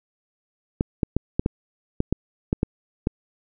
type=clicks; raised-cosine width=3 ms; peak=-7 dBFS; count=10; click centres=0.809 / 1.032 / 1.166 / 1.395 / 1.461 / 2.004 / 2.126 / 2.529 / 2.631 / 3.071 s; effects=none